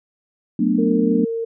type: chord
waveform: sine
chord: B minor seventh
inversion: second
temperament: just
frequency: 185.21 / 222.2 / 246.9 / 296.3 Hz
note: F#3 / A3 / B3 / D4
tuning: +2 / +17 / 0 / +15 cents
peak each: -23 / -19 / -20 / -21 dBFS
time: 0.59-1.25 s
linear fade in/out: 5 ms
type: tone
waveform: sine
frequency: 457.4 Hz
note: A#4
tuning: 33 cents flat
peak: -21 dBFS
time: 0.78-1.45 s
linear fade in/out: 10 ms
effects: none